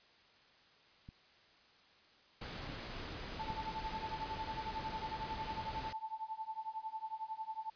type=clicks; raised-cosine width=5 ms; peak=-38 / -35 / -31 dBFS; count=3; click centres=1.089 / 2.7 / 3.503 s
type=noise; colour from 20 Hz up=pink; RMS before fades=-45 dBFS; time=2.41-5.93 s; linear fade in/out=5 ms
type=tone with tremolo; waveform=sine; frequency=880 Hz; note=A5; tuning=in tune; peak=-36 dBFS; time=3.39-7.7 s; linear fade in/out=5 ms; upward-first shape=triangle; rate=11 Hz; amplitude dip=100%
effects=white hiss -65 dBFS RMS until 7.75 s + resampled to 11025 Hz